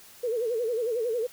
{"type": "tone with vibrato", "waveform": "sine", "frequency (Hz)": 466.2, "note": "A#4", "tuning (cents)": 0, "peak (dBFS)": -25, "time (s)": [0.23, 1.27], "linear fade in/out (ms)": 10, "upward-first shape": "sine", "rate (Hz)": 11, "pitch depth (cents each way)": 120, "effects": ["white hiss -51 dBFS RMS until 1.32 s"]}